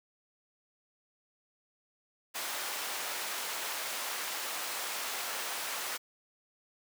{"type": "high-pass noise", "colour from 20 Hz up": "pink", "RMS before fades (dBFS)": -37, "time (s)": [2.34, 5.98], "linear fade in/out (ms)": 20, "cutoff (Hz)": 770, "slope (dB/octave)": 12, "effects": []}